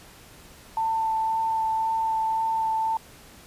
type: tone with vibrato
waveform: sine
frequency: 890 Hz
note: A5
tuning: 20 cents sharp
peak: -22 dBFS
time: 0.77-2.97 s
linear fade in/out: 2 ms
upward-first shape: sine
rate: 1.9 Hz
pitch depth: 10 cents each way
effects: pink hiss -49 dBFS RMS until 3.46 s + resampled to 32000 Hz